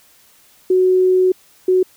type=tone bursts at uneven times; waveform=sine; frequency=370 Hz; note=F#4; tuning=in tune; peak=-10 dBFS; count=2; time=0.7-1.32 / 1.68-1.83 s; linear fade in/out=5 ms; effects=white hiss -51 dBFS RMS until 1.96 s